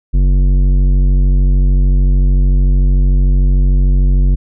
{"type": "tone with tanh clipping", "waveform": "sine", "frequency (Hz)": 46.69, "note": "F#1", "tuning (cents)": 16, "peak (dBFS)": -9, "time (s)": [0.13, 4.36], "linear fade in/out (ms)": 20, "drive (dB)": 12, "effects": []}